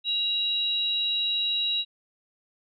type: tone pair together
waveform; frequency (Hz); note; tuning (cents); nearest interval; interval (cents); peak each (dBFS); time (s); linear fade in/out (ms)
sine; 2799 / 3873; F7 / B7; +3 / -35; tritone; 562; -32 / -24; 0.04-1.85; 50
effects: none